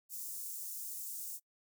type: high-pass noise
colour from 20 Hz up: white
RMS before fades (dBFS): -43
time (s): 0.09-1.4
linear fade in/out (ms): 50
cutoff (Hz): 6600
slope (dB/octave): 24
effects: noise-tail reverb RT60 0.1 s tail -23 dB re dry